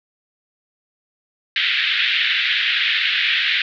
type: band-pass noise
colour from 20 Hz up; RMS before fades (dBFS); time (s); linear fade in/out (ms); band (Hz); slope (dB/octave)
white; -19; 1.56-3.62; 2; 1600 to 3700; 48
effects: none